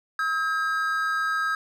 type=tone pair together; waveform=triangle; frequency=1283 / 1610.4 Hz; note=E6 / G6; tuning=-47 / +46 cents; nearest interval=major third; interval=393 cents; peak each=-24 / -24 dBFS; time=0.19-1.55 s; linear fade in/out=2 ms; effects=none